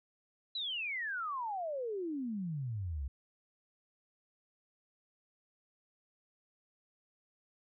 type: exponential sweep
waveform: sine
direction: down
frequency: 4051 to 63.3 Hz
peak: -35 dBFS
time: 0.55-3.08 s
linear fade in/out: 5 ms
effects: none

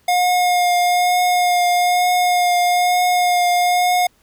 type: tone with vibrato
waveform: square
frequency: 715 Hz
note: F5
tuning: 41 cents sharp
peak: -14 dBFS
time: 0.08-4.07 s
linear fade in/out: 5 ms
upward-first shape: triangle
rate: 1.1 Hz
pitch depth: 17 cents each way
effects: pink hiss -58 dBFS RMS until 4.22 s

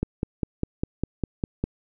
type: click train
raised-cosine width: 3 ms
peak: -11 dBFS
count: 9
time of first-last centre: 0.03-1.64 s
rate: 4.97 Hz
effects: none

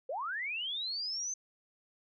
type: linear sweep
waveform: sine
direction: up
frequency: 475.7 to 6272 Hz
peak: -34 dBFS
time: 0.09-1.34 s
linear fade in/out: 5 ms
effects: none

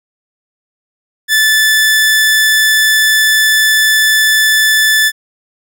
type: tone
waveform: sawtooth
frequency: 1748 Hz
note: A6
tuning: 12 cents flat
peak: -4 dBFS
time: 1.28-5.12 s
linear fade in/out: 50 ms
effects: none

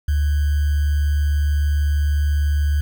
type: tone with sample-and-hold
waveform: sine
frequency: 73.2 Hz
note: D2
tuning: 5 cents flat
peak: -15 dBFS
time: 0.08-2.81 s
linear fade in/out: 5 ms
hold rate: 1575 Hz
effects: none

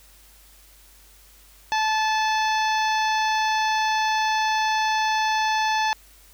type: harmonic tone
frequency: 870 Hz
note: A5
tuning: 20 cents flat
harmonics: 1 / 2 / 3 / 4 / 5 / 6 / 7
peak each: -21 / -27 / -31 / -33 / -35 / -37 / -38 dBFS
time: 1.72-5.93 s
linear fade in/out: 0 ms
effects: added 49 Hz sine -53 dBFS peak until 6.33 s + white hiss -53 dBFS RMS until 6.33 s

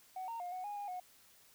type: tone with pitch steps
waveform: sine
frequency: 748 / 920 / 711 / 738 / 823 / 815 / 729 Hz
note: F#5 / A#5 / F5 / F#5 / G#5 / G#5 / F#5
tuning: +19 / -23 / +31 / -5 / -16 / -33 / -26 cents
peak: -38 dBFS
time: 0.16-1 s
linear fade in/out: 5 ms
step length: 120 ms
effects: tanh soft clip ceiling -37 dBFS + white hiss -64 dBFS RMS until 1.54 s

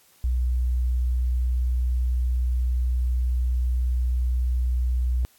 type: tone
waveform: sine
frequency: 61.74 Hz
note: B1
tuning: in tune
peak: -20 dBFS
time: 0.24-5.25 s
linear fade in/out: 0 ms
effects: white hiss -58 dBFS RMS until 5.38 s + AAC 64 kbps

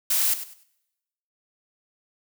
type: noise with echo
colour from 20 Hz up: blue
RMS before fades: -22 dBFS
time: 0.1-0.34 s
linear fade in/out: 5 ms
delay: 99 ms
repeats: 3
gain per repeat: -12 dB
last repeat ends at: 0.637 s
effects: noise-tail reverb RT60 1.0 s tail -26 dB re dry

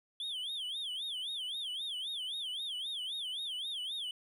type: tone with vibrato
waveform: triangle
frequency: 3322 Hz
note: G#7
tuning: in tune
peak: -35 dBFS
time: 0.2-4.11 s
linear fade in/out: 2 ms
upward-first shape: sine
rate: 3.8 Hz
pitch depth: 210 cents each way
effects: none

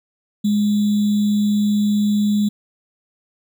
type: tone with sample-and-hold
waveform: sine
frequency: 207.7 Hz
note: G#3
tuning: in tune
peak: -14 dBFS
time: 0.44-2.49 s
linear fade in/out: 10 ms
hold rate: 3675 Hz
effects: none

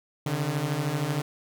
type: beating tone pair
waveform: sawtooth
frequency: 137.7 / 150.7 Hz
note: C#3 / D3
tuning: -11 / +45 cents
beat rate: 13 Hz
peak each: -26 / -24 dBFS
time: 0.26-1.22 s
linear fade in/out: 5 ms
effects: none

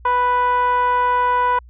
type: tone with band-pass filter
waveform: sawtooth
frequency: 493.9 Hz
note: B4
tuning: in tune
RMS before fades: -17 dBFS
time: 0.05-1.59 s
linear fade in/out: 5 ms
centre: 1100 Hz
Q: 5.8
effects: added 60 Hz sine -40 dBFS peak until 1.69 s + resampled to 8000 Hz

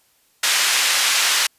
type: band-pass noise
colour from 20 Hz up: pink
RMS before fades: -18 dBFS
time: 0.43-1.47 s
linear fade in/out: 5 ms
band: 1700 to 9000 Hz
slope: 12 dB/octave
effects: white hiss -60 dBFS RMS until 1.58 s + resampled to 32000 Hz

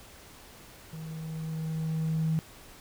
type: tone with level ramp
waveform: triangle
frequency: 159.5 Hz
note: D#3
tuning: 43 cents sharp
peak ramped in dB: -36 to -20 dBFS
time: 0.93-2.39 s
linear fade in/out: 0 ms
effects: tanh soft clip ceiling -22 dBFS + pink hiss -51 dBFS RMS until 2.8 s

